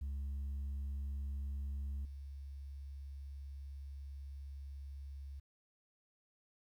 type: tone with level steps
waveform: sine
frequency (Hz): 69.3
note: C#2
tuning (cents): 0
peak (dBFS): -35 / -44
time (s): 0.01-5.4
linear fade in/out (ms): 10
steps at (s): 2.05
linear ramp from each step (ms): 2
effects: tanh soft clip ceiling -37 dBFS + 12-bit